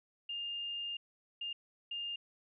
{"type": "tone bursts at uneven times", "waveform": "sine", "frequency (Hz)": 2814, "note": "F7", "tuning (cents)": 12, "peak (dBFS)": -37, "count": 3, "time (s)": [[0.29, 0.97], [1.41, 1.53], [1.91, 2.16]], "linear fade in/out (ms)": 5, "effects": []}